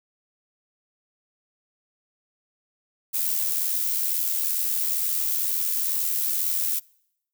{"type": "noise with amplitude modulation", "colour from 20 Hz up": "violet", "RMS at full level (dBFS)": -23, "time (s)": [3.13, 6.8], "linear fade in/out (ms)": 20, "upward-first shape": "sine", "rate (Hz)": 82.2, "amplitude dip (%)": 45, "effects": ["noise-tail reverb RT60 0.8 s tail -26 dB re dry"]}